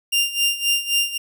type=tone with tremolo; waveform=sawtooth; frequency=2794 Hz; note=F7; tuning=in tune; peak=-12 dBFS; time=0.12-1.18 s; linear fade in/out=10 ms; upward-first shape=sine; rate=3.8 Hz; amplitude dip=80%; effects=none